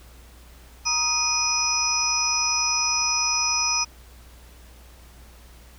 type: tone cluster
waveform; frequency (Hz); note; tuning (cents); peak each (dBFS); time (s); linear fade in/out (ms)
sine; 940 / 1252 / 2468 / 5120 / 5870; A#5 / D#6 / D#7 / D#8 / F#8; +14 / +10 / -15 / +49 / -15; -31 / -31 / -28 / -24 / -25; 0.85-3.85; 20
effects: added 60 Hz sine -46 dBFS peak until 5.78 s + pink hiss -52 dBFS RMS until 5.78 s